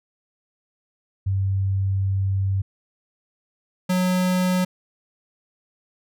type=tone pair in turn; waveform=sine / square; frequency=96.9 / 182.92 Hz; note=G2 / F#3; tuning=-20 / -20 cents; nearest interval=major seventh; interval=1100 cents; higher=second; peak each=-19 dBFS; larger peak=neither; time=1.26-2.62 / 3.89-4.65 s; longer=first; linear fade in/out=10 ms; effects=none